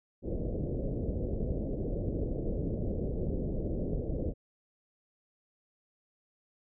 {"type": "low-pass noise", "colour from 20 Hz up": "pink", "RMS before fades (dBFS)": -33, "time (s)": [0.22, 4.34], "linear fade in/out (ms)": 50, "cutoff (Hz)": 570, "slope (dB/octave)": 48, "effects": []}